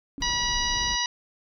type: tone with exponential decay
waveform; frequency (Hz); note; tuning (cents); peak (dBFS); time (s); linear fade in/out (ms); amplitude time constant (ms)
sine; 277.2; C#4; 0; -31; 0.18-0.31; 0; 28
type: noise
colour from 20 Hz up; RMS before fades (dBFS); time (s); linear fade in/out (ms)
brown; -35; 0.2-0.96; 10
type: harmonic tone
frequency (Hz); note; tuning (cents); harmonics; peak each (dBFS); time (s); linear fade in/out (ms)
969; B5; -33; 1 / 2 / 3 / 4 / 5 / 6; -31 / -31 / -31 / -31 / -31 / -31; 0.22-1.06; 2
effects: none